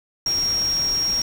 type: tone in noise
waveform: sine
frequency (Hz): 5588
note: F8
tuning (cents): 0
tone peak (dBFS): -19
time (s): 0.26-1.22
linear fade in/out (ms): 2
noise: pink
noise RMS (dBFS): -34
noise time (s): 0.26-1.22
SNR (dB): +12
effects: none